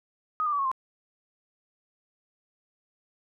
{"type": "tone with pitch steps", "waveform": "sine", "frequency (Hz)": [1252, 1198.2, 1146.8, 1097.5, 1050.4], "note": ["D#6", "D6", "D6", "C#6", "C6"], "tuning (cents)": [10, 34, -42, -18, 6], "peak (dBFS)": -24, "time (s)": [0.4, 0.715], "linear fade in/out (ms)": 0, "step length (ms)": 63, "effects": []}